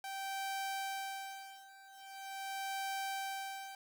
sawtooth tone with tremolo, 779 Hz, G5, 11 cents flat, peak -33 dBFS, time 0.04-3.75 s, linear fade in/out 2 ms, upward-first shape sine, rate 0.43 Hz, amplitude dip 90%, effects 10-bit

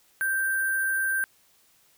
sine tone with sample-and-hold, 1568 Hz, G6, in tune, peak -23 dBFS, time 0.21-1.24 s, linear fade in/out 0 ms, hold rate 11025 Hz, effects white hiss -62 dBFS RMS until 1.97 s

